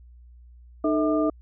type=tone cluster; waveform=sine; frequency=304.7 / 440.7 / 645 / 1199 Hz; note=D#4 / A4 / E5 / D6; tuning=-36 / +3 / -38 / +36 cents; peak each=-22 / -29 / -25 / -31 dBFS; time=0.84-1.3 s; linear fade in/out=5 ms; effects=added 60 Hz sine -46 dBFS peak until 1.41 s